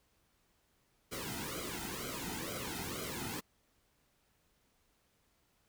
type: noise with flanger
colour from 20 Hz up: pink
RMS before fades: -41 dBFS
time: 1.11-3.41 s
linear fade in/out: 20 ms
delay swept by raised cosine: 1.1 to 1.8 ms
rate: 2.1 Hz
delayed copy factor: -0.85
effects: pink hiss -74 dBFS RMS until 5.68 s